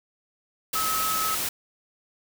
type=tone in noise; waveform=sine; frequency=1288 Hz; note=E6; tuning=41 cents flat; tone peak=-26 dBFS; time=0.75-1.35 s; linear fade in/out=5 ms; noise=white; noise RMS=-28 dBFS; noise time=0.73-1.49 s; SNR=-1 dB; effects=none